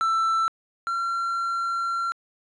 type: tone pair in turn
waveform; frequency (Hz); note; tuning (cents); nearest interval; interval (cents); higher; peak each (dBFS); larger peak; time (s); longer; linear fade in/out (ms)
triangle; 1332 / 1367.1; E6 / F6; +18 / -37; unison; 45; second; -18 / -22; first; 0.01-0.48 / 0.87-2.12; second; 0
effects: resampled to 22050 Hz